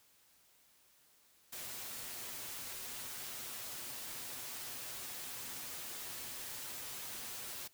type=noise with comb filter; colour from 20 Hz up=white; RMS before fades=-45 dBFS; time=1.52-7.68 s; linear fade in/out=10 ms; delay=8.1 ms; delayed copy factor=+0.5; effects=white hiss -68 dBFS RMS until 7.73 s